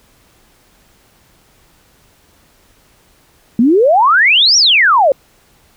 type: exponential two-way sweep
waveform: sine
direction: up then down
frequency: 218.4 to 5860 to 512 Hz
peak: -6 dBFS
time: 3.59-5.12 s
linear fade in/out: 2 ms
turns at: 4.57 s
effects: pink hiss -51 dBFS RMS until 5.76 s